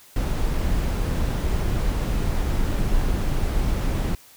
brown noise, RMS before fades -22 dBFS, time 0.16-4.15 s, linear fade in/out 2 ms, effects white hiss -50 dBFS RMS until 4.36 s

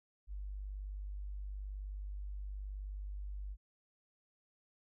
sine tone, 49.5 Hz, G1, 18 cents sharp, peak -40 dBFS, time 0.27-3.57 s, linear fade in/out 50 ms, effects none

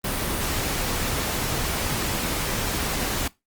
pink noise, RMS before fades -26 dBFS, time 0.04-3.28 s, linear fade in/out 5 ms, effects noise-tail reverb RT60 0.2 s tail -20 dB re dry + Opus 32 kbps

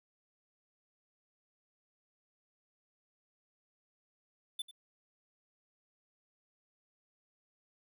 square tone with echo, 3520 Hz, A7, in tune, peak -36 dBFS, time 4.59-4.62 s, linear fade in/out 5 ms, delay 92 ms, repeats 1, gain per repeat -15 dB, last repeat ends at 4.712 s, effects none

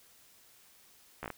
slowing click train, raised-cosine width 0.5 ms, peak -23 dBFS, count 5, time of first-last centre 1.23-1.303 s, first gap 13 ms, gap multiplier 1.23, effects white hiss -61 dBFS RMS until 1.37 s

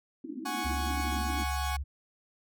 pink band-pass noise, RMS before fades -39 dBFS, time 0.24-1.44 s, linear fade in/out 5 ms, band 220 to 340 Hz, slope 96 dB/octave
sawtooth chord, F# suspended second, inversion none, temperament equal, 740 / 830.6 / 1108.7 Hz, F#5 / G#5 / C#6, 0 / 0 / 0 cents, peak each -33 dBFS, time 0.45-1.77 s, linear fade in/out 10 ms
sine tone with pitch glide, 70 to 69.2 Hz, C#2 to C#2, +18 to -2 cents, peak -31 dBFS, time 0.64-1.84 s, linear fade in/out 20 ms, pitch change -20 cents, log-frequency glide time 1.13-1.67 s
effects none

